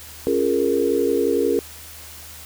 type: chord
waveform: sine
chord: Bb minor seventh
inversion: first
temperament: equal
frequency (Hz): 277.2 / 349.2 / 415.3 / 466.2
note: Db4 / F4 / Ab4 / Bb4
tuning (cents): 0 / 0 / 0 / 0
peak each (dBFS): -24 / -24 / -21 / -21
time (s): 0.27-1.59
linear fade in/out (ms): 0
effects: added 78 Hz sine -45 dBFS peak until 2.45 s + white hiss -40 dBFS RMS until 2.45 s